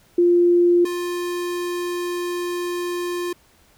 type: tone pair in turn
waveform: sine / square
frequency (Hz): 349.2 / 352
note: F4 / F4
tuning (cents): 0 / +14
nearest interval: unison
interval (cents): 14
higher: second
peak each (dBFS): -12 / -24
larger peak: first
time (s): 0.18-0.85 / 0.85-3.33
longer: second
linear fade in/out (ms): 5
effects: pink hiss -56 dBFS RMS until 3.77 s